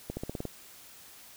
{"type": "accelerating click train", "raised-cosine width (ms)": 2, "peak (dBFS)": -21, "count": 7, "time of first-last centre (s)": [0.1, 0.453], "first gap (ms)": 70, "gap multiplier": 0.93, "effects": ["white hiss -52 dBFS RMS until 1.36 s"]}